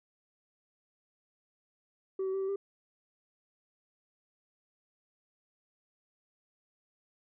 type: tone with pitch steps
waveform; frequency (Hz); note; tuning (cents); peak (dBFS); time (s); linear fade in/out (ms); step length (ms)
sine; 382.8 / 380 / 387.4 / 384.9 / 396.1; G4 / F#4 / G4 / G4 / G4; -41 / +46 / -20 / -32 / +18; -28; 2.19-2.56; 5; 74
effects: tanh soft clip ceiling -29 dBFS